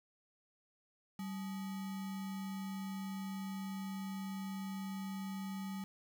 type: tone with sample-and-hold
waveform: sine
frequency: 193.3 Hz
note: G3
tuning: 24 cents flat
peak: -39 dBFS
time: 1.19-5.84 s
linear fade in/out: 2 ms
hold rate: 1050 Hz
effects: none